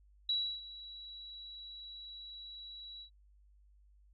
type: tone with ADSR envelope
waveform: sine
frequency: 3908 Hz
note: B7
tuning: 19 cents flat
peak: -29 dBFS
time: 0.29-3.1 s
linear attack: 4 ms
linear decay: 310 ms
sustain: -17 dB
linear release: 89 ms
effects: added 50 Hz sine -61 dBFS peak until 4.13 s